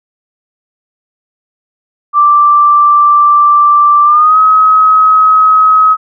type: tone with pitch glide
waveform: sine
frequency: 1174.7 to 1273.6 Hz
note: D6 to D#6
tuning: 0 to +40 cents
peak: -3 dBFS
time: 2.13-5.97 s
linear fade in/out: 50 ms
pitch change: +140 cents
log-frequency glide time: 4.04-4.38 s
effects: none